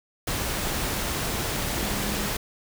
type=tone in noise; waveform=sine; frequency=204.6 Hz; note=G#3; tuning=26 cents flat; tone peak=-33 dBFS; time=1.81-2.29 s; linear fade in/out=5 ms; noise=pink; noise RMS=-28 dBFS; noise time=0.27-2.37 s; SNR=-8 dB; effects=none